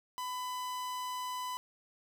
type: tone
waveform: 45% pulse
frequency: 1000 Hz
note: B5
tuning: 21 cents sharp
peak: -36 dBFS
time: 0.18-1.57 s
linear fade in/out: 0 ms
effects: none